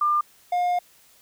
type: tone pair in turn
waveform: sine / triangle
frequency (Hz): 1198 / 712.3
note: D6 / F5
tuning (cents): +34 / +34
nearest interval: major sixth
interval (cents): 900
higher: first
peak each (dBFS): -18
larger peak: neither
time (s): 0.01-0.21 / 0.52-0.79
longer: second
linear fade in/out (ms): 5
effects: white hiss -56 dBFS RMS until 1.21 s